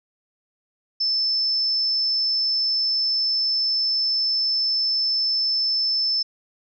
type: tone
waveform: sine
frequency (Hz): 5274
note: E8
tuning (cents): 0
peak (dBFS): -19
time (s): 1-6.23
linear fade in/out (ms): 10
effects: none